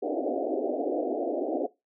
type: band-pass noise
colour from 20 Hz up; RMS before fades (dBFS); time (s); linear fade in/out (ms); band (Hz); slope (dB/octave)
pink; -29; 0.02-1.67; 10; 260 to 740; 96
effects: noise-tail reverb RT60 0.2 s tail -19 dB re dry